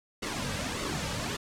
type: noise with flanger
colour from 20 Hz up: pink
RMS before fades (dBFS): -33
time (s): 0.22-1.37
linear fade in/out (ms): 10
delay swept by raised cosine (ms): 1.2 to 2.9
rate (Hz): 1.7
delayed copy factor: -0.65
effects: low-pass 8000 Hz 12 dB/octave